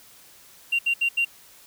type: tone bursts at uneven times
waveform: triangle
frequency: 2767 Hz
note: F7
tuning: 17 cents flat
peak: -16 dBFS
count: 4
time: 0.72-0.79 / 0.86-0.94 / 1.01-1.09 / 1.17-1.25 s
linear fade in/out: 10 ms
effects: tanh soft clip ceiling -16 dBFS + white hiss -51 dBFS RMS until 1.66 s